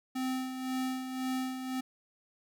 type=tone with tremolo; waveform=square; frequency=258.8 Hz; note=C4; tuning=19 cents flat; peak=-31 dBFS; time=0.15-1.81 s; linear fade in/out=10 ms; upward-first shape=sine; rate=1.9 Hz; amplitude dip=55%; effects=none